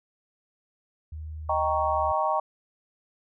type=tone with pitch glide; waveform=sine; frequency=77.78 to 75.61 Hz; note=D#2 to D#2; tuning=0 to -49 cents; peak=-34 dBFS; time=1.12-2.12 s; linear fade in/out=5 ms; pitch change=-49 cents; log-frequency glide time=1.52-1.95 s
type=chord; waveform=sine; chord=Eb dominant seventh; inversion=none; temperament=equal; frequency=622.3 / 784 / 932.3 / 1108.7 Hz; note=Eb5 / G5 / Bb5 / Db6; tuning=0 / 0 / 0 / 0 cents; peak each=-28 dBFS; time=1.49-2.4 s; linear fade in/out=5 ms
effects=none